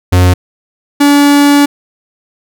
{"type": "tone pair in turn", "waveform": "45% pulse", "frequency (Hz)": [90.4, 287], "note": ["F#2", "D4"], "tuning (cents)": [-40, -40], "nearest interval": "octave + minor sixth", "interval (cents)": 2000, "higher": "second", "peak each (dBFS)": -4, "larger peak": "neither", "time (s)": [[0.12, 0.34], [1, 1.66]], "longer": "second", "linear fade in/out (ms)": 10, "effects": []}